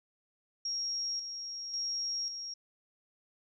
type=tone with tremolo; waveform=sine; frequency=5590 Hz; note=F8; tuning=1 cent sharp; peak=-32 dBFS; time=0.65-2.54 s; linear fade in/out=5 ms; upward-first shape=square; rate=0.92 Hz; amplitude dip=50%; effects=none